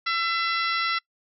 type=harmonic tone; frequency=672 Hz; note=E5; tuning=33 cents sharp; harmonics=2 / 3 / 4 / 5 / 6 / 7 / 8; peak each=-26 / -28 / -34 / -35 / -33 / -38 / -36 dBFS; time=0.06-0.99 s; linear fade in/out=10 ms; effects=noise-tail reverb RT60 0.1 s tail -24 dB re dry